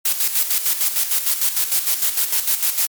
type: noise with tremolo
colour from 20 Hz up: blue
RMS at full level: -17 dBFS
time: 0.05-2.87 s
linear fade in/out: 5 ms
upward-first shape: square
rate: 6.6 Hz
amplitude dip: 60%
effects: MP3 96 kbps

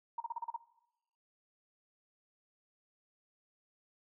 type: tone bursts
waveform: sine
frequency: 936 Hz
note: A#5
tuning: 7 cents sharp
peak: -34 dBFS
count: 7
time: 0.18-0.564 s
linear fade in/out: 5 ms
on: 24 ms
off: 36 ms
effects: noise-tail reverb RT60 0.8 s tail -17 dB re dry

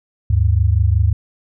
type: tone pair together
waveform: sine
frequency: 75.89 / 101.3 Hz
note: D#2 / G#2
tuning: -43 / -43 cents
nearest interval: perfect fourth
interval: 500 cents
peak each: -14 dBFS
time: 0.3-1.13 s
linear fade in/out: 5 ms
effects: none

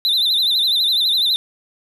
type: tone with vibrato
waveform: triangle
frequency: 3800 Hz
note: A#7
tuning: 33 cents sharp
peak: -13 dBFS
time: 0.05-1.36 s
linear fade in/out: 0 ms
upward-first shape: sine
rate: 12 Hz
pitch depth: 130 cents each way
effects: none

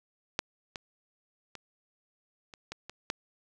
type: clicks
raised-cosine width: 0.2 ms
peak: -10 / -20 / -25 / -29 / -21 / -24 / -13 dBFS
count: 7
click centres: 0.391 / 0.758 / 1.553 / 2.538 / 2.72 / 2.896 / 3.101 s
effects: none

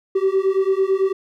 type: beating tone pair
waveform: triangle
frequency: 380.4 / 389.4 Hz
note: F#4 / G4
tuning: +48 / -12 cents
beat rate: 9 Hz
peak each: -16 dBFS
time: 0.15-1.13 s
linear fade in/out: 10 ms
effects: tanh soft clip ceiling -8 dBFS

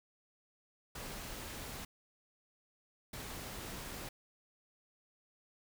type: noise bursts at uneven times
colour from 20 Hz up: pink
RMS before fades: -45 dBFS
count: 2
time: 0.95-1.85 / 3.13-4.09 s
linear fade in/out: 5 ms
effects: none

